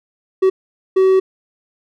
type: tone bursts at uneven times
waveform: triangle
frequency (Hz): 379.2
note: F#4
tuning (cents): +43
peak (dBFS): -7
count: 2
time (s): 0.42-0.5 / 0.96-1.2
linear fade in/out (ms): 10
effects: none